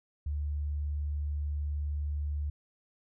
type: tone with vibrato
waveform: sine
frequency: 73.42 Hz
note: D2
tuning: in tune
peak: -30 dBFS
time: 0.26-2.5 s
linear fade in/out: 5 ms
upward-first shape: triangle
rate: 20 Hz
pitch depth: 9 cents each way
effects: none